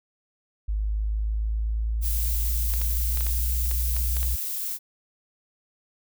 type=linear sweep; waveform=sine; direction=up; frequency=51.91 to 61.6 Hz; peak=-23 dBFS; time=0.68-4.36 s; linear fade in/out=10 ms
type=noise; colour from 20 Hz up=violet; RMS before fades=-30 dBFS; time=2.01-4.79 s; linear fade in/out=50 ms
type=clicks; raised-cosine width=0.2 ms; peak=-19 dBFS; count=9; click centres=2.738 / 2.816 / 3.173 / 3.208 / 3.267 / 3.713 / 3.966 / 4.168 / 4.23 s
effects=none